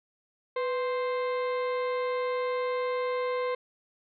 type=harmonic tone with a mistuned harmonic; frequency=523.3 Hz; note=C5; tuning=in tune; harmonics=1 / 2 / 3 / 4 / 5 / 6 / 7 / 8; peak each=-28 / -34 / -45 / -40 / -51 / -53 / -52 / -53 dBFS; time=0.56-3.55 s; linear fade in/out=5 ms; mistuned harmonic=1; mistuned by=-86 cents; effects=none